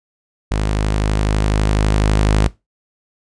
sawtooth tone with level ramp, 52 Hz, G#1, 3 cents sharp, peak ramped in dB -12 to -7 dBFS, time 0.51-2.48 s, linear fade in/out 5 ms, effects noise-tail reverb RT60 0.2 s tail -19 dB re dry + resampled to 22050 Hz

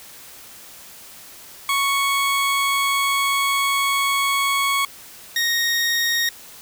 20% pulse tone pair in turn, 1108.7 / 1864.6 Hz, C#6 / A#6, 0 / 0 cents, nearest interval major sixth, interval 900 cents, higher second, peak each -13 dBFS, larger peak neither, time 1.69-4.85 / 5.36-6.29 s, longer first, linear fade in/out 2 ms, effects white hiss -42 dBFS RMS until 6.61 s

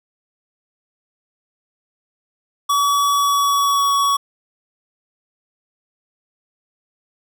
square tone with pitch glide, 1138 to 1123.6 Hz, C#6 to C#6, +45 to +23 cents, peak -15 dBFS, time 2.69-4.17 s, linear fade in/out 10 ms, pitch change -22 cents, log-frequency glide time 3.12-3.95 s, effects none

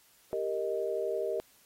sine chord, Eb major, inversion first, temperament equal with one note detuned, 394.3 / 466.2 / 622.3 Hz, G4 / Bb4 / Eb5, +10 / 0 / 0 cents, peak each -34 dBFS, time 0.33-1.4 s, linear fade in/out 0 ms, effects white hiss -63 dBFS RMS until 1.65 s + AAC 48 kbps

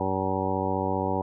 harmonic tone, 95.1 Hz, F#2, 48 cents sharp, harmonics 1 / 2 / 3 / 4 / 5 / 6 / 8 / 9 / 10, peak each -33 / -33 / -33 / -33 / -33 / -33 / -33 / -33 / -33 dBFS, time 0-1.22 s, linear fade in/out 5 ms, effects none

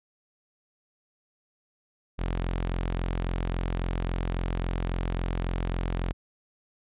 sawtooth tone, 43.65 Hz, F1, in tune, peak -23 dBFS, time 2.18-6.13 s, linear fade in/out 20 ms, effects resampled to 8000 Hz

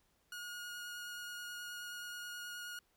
sawtooth tone with vibrato, 1439 Hz, F#6, 49 cents flat, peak -40 dBFS, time 0.32-2.79 s, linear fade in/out 2 ms, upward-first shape sine, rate 9.4 Hz, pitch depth 10 cents each way, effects pink hiss -75 dBFS RMS until 2.96 s

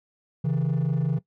triangle tone pair together, 136.06 / 161.2 Hz, C#3 / E3, -32 / -38 cents, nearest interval minor third, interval 294 cents, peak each -21 dBFS, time 0.44-1.19 s, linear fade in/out 10 ms, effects noise-tail reverb RT60 0.1 s tail -18 dB re dry + tanh soft clip ceiling -17 dBFS

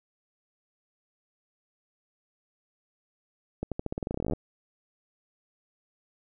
accelerating click train, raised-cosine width 2 ms, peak -17 dBFS, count 20, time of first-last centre 3.63-4.335 s, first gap 87 ms, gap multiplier 0.89, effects none

